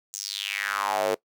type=tone with high-pass filter sweep; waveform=square; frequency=49.97 Hz; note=G1; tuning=34 cents sharp; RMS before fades=-28 dBFS; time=0.13-1.15 s; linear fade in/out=10 ms; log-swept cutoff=7000 to 440 Hz; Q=4.7; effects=noise-tail reverb RT60 0.1 s tail -21 dB re dry